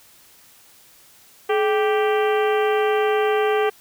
harmonic tone with a mistuned harmonic, 392 Hz, G4, in tune, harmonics 1 / 2 / 3 / 4 / 5 / 6 / 7 / 8, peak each -18 / -24 / -28 / -30 / -32 / -34 / -35 / -36 dBFS, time 1.49-3.7 s, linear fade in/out 10 ms, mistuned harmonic 1, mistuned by +140 cents, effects white hiss -51 dBFS RMS until 3.8 s

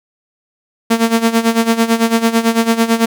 sawtooth tone with tremolo, 228.3 Hz, A#3, 36 cents flat, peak -4 dBFS, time 0.9-3.06 s, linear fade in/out 10 ms, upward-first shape sine, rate 9 Hz, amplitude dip 80%, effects none

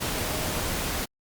sine tone in noise, 617 Hz, D#5, 15 cents flat, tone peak -39 dBFS, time 0.14-0.63 s, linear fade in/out 20 ms, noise pink, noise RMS -29 dBFS, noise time 0-1.06 s, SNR -13 dB, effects Opus 48 kbps

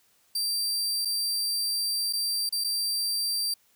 sawtooth tone with dropouts, 4699 Hz, D8, in tune, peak -23 dBFS, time 0.35-3.54 s, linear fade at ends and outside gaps 5 ms, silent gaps 1.05-1.054 / 2.127-2.133 / 2.492-2.524 / 2.64-2.644 s, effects white hiss -65 dBFS RMS until 3.75 s

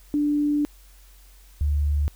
sine tone pair in turn, 293.7 / 73.11 Hz, D4 / D2, 0 / -7 cents, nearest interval 2 octaves, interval 2407 cents, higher first, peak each -19 dBFS, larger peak neither, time 0.14-0.65 / 1.61-2.08 s, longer first, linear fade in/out 0 ms, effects added 46 Hz sine -48 dBFS peak until 2.15 s + white hiss -56 dBFS RMS until 2.15 s

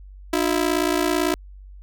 sawtooth ring-modulated tone, 329.6 Hz, E4, in tune, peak -12 dBFS, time 0.33-1.34 s, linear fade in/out 0 ms, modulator 29 Hz, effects added 48 Hz sine -39 dBFS peak until 1.82 s

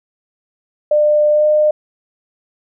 sine tone with pitch glide, 599 to 606.3 Hz, D5 to D#5, +34 to -45 cents, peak -9 dBFS, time 0.91-1.71 s, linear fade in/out 5 ms, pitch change +21 cents, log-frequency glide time 1.32-1.46 s, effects none

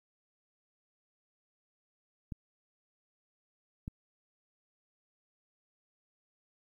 clicks, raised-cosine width 5 ms, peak -26 dBFS, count 2, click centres 2.322 / 3.879 s, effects 11-bit

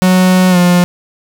45% pulse tone with pitch glide, 184.3 to 177.2 Hz, F#3 to F3, -7 to +25 cents, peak -6 dBFS, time 0.02-0.84 s, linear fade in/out 0 ms, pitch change -68 cents, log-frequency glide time 0.5-0.57 s, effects none

